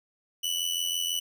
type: tone with amplitude modulation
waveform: sawtooth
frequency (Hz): 2969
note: F#7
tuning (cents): +5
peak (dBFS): -21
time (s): 0.43-1.2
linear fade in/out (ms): 10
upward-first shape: sine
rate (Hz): 86.1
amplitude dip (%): 70
effects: none